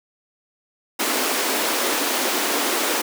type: high-pass noise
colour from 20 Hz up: pink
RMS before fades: -22 dBFS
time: 0.99-3.02 s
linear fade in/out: 10 ms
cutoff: 250 Hz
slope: 48 dB/octave
effects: none